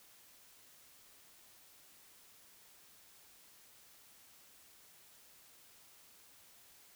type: silence
effects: white hiss -62 dBFS RMS until 6.95 s